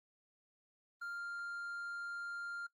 triangle tone, 1396.9 Hz, F6, in tune, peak -39 dBFS, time 1.01-2.67 s, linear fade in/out 10 ms, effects noise-tail reverb RT60 0.1 s tail -20 dB re dry + Opus 32 kbps

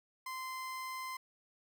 30% pulse tone, 1037 Hz, C6, 16 cents flat, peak -37 dBFS, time 0.26-1.17 s, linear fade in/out 5 ms, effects none

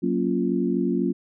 sine chord, Gb major seventh, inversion none, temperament equal, 185 / 233.1 / 277.2 / 349.2 Hz, Gb3 / Bb3 / Db4 / F4, 0 / 0 / 0 / 0 cents, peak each -26 dBFS, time 0.02-1.13 s, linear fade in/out 20 ms, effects none

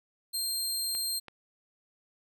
20% pulse tone, 4186 Hz, C8, in tune, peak -24 dBFS, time 0.33-1.2 s, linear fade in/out 20 ms
clicks, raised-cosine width 0.3 ms, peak -28 dBFS, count 2, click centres 0.95 / 1.283 s
effects none

